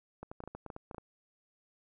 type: clicks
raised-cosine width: 1 ms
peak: -29 dBFS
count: 12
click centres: 0.23 / 0.315 / 0.404 / 0.438 / 0.476 / 0.55 / 0.663 / 0.702 / 0.764 / 0.912 / 0.946 / 0.982 s
effects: none